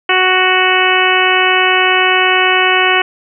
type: harmonic tone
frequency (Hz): 370.7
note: F#4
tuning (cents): +3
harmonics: 1 / 2 / 3 / 4 / 5 / 6 / 7 / 8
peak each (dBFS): -17 / -17 / -17 / -17 / -17 / -17 / -17 / -17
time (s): 0.09-3.02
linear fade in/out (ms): 5
effects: none